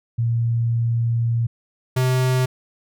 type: tone pair in turn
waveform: sine / square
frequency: 116.54 / 128.44 Hz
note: A#2 / C3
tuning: 0 / -32 cents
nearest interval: major second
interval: 168 cents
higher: second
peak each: -17 dBFS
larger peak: neither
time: 0.18-1.47 / 1.96-2.46 s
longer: first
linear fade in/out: 10 ms
effects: none